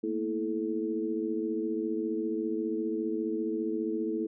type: tone cluster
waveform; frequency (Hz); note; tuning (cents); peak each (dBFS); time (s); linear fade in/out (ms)
sine; 224 / 238.8 / 327.4 / 432.4; A3 / A#3 / E4 / A4; +31 / +42 / -12 / -30; -37 / -39 / -31 / -34; 0.03-4.27; 10
effects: none